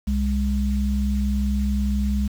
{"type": "tone pair together", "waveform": "sine", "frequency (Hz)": [64.4, 204.5], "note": ["C2", "G#3"], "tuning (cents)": [-27, -26], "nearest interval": "octave + minor sixth", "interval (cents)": 2001, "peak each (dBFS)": [-21, -23], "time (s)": [0.07, 2.28], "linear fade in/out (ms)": 10, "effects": ["7-bit"]}